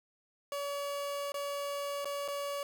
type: tone with dropouts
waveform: 30% pulse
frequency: 568 Hz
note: C#5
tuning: 42 cents sharp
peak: -32 dBFS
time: 0.52-2.63 s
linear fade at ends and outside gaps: 1 ms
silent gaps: 1.32-1.342 / 2.046-2.055 / 2.279-2.284 s
effects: none